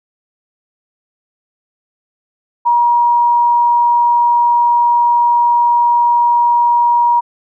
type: tone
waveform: sine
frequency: 953 Hz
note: A#5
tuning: 38 cents sharp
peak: -8 dBFS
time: 2.65-7.21 s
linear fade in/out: 20 ms
effects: none